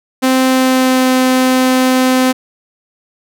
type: tone with pitch glide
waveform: sawtooth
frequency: 260 to 257.3 Hz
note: C4 to C4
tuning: -11 to -29 cents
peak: -5 dBFS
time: 0.22-2.33 s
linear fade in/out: 20 ms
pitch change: -18 cents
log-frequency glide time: 0.47-1.1 s
effects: none